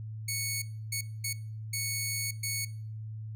10% pulse tone bursts at uneven times, 2217 Hz, C#7, in tune, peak -22 dBFS, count 5, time 0.28-0.62 / 0.92-1.01 / 1.24-1.33 / 1.73-2.31 / 2.43-2.65 s, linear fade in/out 5 ms, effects noise-tail reverb RT60 0.5 s tail -20 dB re dry + added 109 Hz sine -37 dBFS peak until 3.35 s

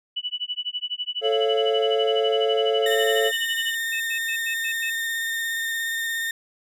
sine tone with tremolo, 2960 Hz, F#7, in tune, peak -23 dBFS, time 0.16-3.75 s, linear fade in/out 10 ms, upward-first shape sine, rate 12 Hz, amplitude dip 100%
triangle chord, A augmented, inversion none, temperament just, 440 / 550 / 687.5 Hz, A4 / C#5 / E#5, 0 / -14 / -27 cents, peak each -19 / -24 / -25 dBFS, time 1.21-3.32 s, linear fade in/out 50 ms
35% pulse tone with vibrato, 1826 Hz, A#6, 36 cents flat, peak -23 dBFS, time 2.86-6.31 s, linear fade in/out 2 ms, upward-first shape square, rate 17 Hz, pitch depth 12 cents each way
sine tone bursts, 2599 Hz, E7, 25 cents flat, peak -28 dBFS, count 6, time 3.92-4.903 s, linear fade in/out 10 ms, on 83 ms, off 97 ms
effects none

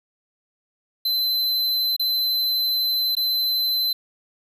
square tone with dropouts, 4056 Hz, B7, 45 cents sharp, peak -20 dBFS, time 1.05-3.93 s, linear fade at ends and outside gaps 5 ms, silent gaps 1.965-1.995 / 3.152-3.167 s, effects none

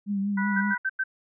sine tone with vibrato, 200 Hz, G3, 35 cents sharp, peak -24 dBFS, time 0.06-0.75 s, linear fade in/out 50 ms, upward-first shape triangle, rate 5.3 Hz, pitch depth 49 cents each way
harmonic tone, 490 Hz, B4, 14 cents flat, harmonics 2 / 3 / 4, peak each -32 / -30 / -34 dBFS, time 0.37-0.78 s, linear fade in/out 10 ms
sine tone bursts, 1547 Hz, G6, 23 cents flat, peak -23 dBFS, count 4, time 0.56-1.039 s, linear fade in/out 10 ms, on 50 ms, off 93 ms
effects none

